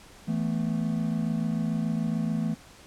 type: chord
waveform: triangle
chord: E suspended fourth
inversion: none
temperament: equal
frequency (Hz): 164.81 / 220 / 246.9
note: E3 / A3 / B3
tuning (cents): 0 / 0 / 0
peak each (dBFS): -27 / -26 / -32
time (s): 0.27-2.55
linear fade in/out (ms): 20
effects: pink hiss -51 dBFS RMS until 2.86 s + low-pass 10000 Hz 12 dB/octave